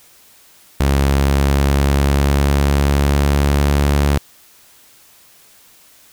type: tone with pitch glide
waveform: sawtooth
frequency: 69.3 to 71.58 Hz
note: C#2 to D2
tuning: 0 to -44 cents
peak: -8 dBFS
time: 0.8-4.18 s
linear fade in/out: 5 ms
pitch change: +56 cents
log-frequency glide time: 1.17-3.88 s
effects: white hiss -48 dBFS RMS until 6.12 s